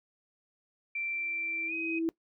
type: tone with pitch glide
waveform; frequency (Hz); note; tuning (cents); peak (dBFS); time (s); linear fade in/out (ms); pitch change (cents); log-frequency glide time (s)
sine; 2349 to 2518; D7 to D#7; 0 to +20; -32; 0.95-1.99; 5; +120; 1.67-1.73
type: tone with exponential growth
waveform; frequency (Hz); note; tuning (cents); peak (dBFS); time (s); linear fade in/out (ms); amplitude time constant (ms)
sine; 328; E4; -9; -25; 1.12-2.09; 0; 210
effects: noise-tail reverb RT60 0.1 s tail -21 dB re dry